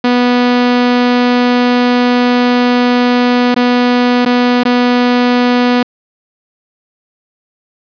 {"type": "tone with dropouts", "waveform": "sawtooth", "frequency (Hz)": 245.5, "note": "B3", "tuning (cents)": -10, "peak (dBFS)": -4, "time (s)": [0.04, 5.83], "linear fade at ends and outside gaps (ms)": 5, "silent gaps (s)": [[3.545, 3.562], [4.251, 4.259], [4.635, 4.652]], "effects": ["resampled to 11025 Hz", "7-bit"]}